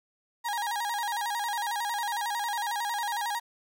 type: tone with vibrato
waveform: 35% pulse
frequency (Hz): 880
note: A5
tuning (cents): 0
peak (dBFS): -27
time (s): 0.44-3.4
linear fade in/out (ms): 20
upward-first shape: square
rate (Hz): 11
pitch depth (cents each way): 120
effects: none